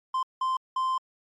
triangle tone bursts at uneven times, 1041 Hz, C6, 9 cents flat, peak -22 dBFS, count 3, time 0.14-0.23 / 0.41-0.57 / 0.76-0.98 s, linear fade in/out 5 ms, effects MP3 48 kbps

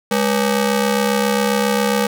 sawtooth ring-modulated tone, 345.4 Hz, F4, 19 cents flat, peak -8 dBFS, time 0.11-2.07 s, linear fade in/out 5 ms, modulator 139 Hz, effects none

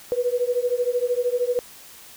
sine beating tone pair, 483.9 / 496.9 Hz, B4 / B4, -35 / +11 cents, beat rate 13 Hz, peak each -23 dBFS, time 0.12-1.59 s, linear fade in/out 0 ms, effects white hiss -45 dBFS RMS until 2.16 s

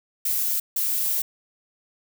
violet noise bursts at uneven times, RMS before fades -24 dBFS, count 2, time 0.25-0.6 / 0.76-1.22 s, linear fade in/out 5 ms, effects none

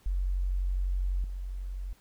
sine tone with level steps, 46 Hz, F#1, 9 cents flat, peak -26 / -33 dBFS, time 0.06-1.93 s, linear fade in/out 0 ms, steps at 1.24 s, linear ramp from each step 2 ms, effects pink hiss -63 dBFS RMS until 2 s

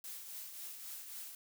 blue noise with tremolo, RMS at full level -45 dBFS, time 0.04-1.35 s, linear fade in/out 2 ms, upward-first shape triangle, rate 3.7 Hz, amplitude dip 50%, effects none

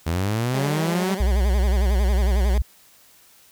sawtooth linear sweep, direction up, 78.2 to 195.7 Hz, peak -17 dBFS, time 0.06-1.15 s, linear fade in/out 10 ms
15% pulse tone with vibrato, 196 Hz, G3, in tune, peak -21 dBFS, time 0.54-2.58 s, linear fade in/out 2 ms, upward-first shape sine, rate 11 Hz, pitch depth 130 cents each way
sine tone with pitch glide, 61.8 to 61.09 Hz, B1 to B1, +2 to -18 cents, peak -16 dBFS, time 1.2-2.62 s, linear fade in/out 5 ms, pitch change -20 cents, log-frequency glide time 1.86-1.94 s
effects white hiss -53 dBFS RMS until 3.51 s

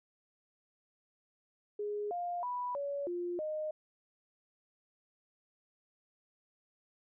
sine tone with pitch steps, 415 / 703 / 985 / 566 / 351.1 / 616 Hz, G#4 / F5 / B5 / C#5 / F4 / D#5, -1 / +11 / -5 / +36 / +9 / -17 cents, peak -34 dBFS, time 1.79-3.71 s, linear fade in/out 5 ms, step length 320 ms, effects none

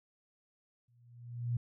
sine tone with exponential growth, 119.8 Hz, A#2, 48 cents sharp, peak -28 dBFS, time 0.88-1.57 s, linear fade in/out 5 ms, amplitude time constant 150 ms, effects none

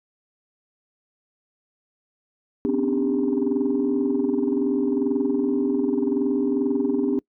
sine tone cluster, 251.7 / 273.6 / 294.3 / 398.6 Hz, B3 / C#4 / D4 / G4, +33 / -23 / +4 / +29 cents, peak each -24 dBFS, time 2.65-7.19 s, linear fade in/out 0 ms, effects noise-tail reverb RT60 0.1 s tail -24 dB re dry + tanh soft clip ceiling -13 dBFS

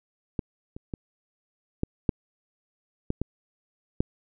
clicks, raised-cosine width 3 ms, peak -14 / -25 / -19 / -12 / -8 / -13 / -14 / -9 dBFS, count 8, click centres 0.392 / 0.765 / 0.938 / 1.834 / 2.092 / 3.104 / 3.216 / 4.005 s, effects none

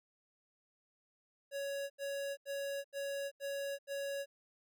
square tone bursts, 558 Hz, C#5, 11 cents sharp, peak -38 dBFS, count 6, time 1.51-4.26 s, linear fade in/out 50 ms, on 390 ms, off 82 ms, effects none

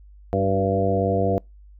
harmonic tone with a mistuned harmonic, 97.3 Hz, G2, 12 cents flat, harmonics 1 / 2 / 3 / 4 / 5 / 6 / 7, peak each -25 / -27 / -29 / -28 / -24 / -29 / -25 dBFS, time 0.33-1.38 s, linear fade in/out 0 ms, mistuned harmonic 4, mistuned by -25 cents, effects noise-tail reverb RT60 0.2 s tail -26 dB re dry + added 50 Hz sine -44 dBFS peak until 1.79 s

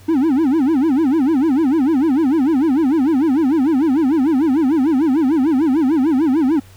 triangle tone with vibrato, 290 Hz, D4, 22 cents flat, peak -10 dBFS, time 0.08-6.6 s, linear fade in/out 10 ms, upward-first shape sine, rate 6.7 Hz, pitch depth 250 cents each way, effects added 96 Hz sine -42 dBFS peak until 6.76 s + pink hiss -48 dBFS RMS until 6.76 s

